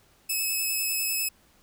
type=tone with vibrato; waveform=5% pulse; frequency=2588 Hz; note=E7; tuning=32 cents flat; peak=-17 dBFS; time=0.29-1.29 s; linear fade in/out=10 ms; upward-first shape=sine; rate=10 Hz; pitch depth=15 cents each way; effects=pink hiss -61 dBFS RMS until 1.62 s